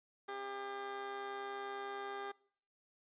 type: tone with amplitude modulation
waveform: 15% pulse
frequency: 400.3 Hz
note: G4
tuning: 36 cents sharp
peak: -33 dBFS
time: 0.28-2.32 s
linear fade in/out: 10 ms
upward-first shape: sine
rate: 131 Hz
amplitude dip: 45%
effects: noise-tail reverb RT60 0.6 s tail -24 dB re dry + resampled to 8000 Hz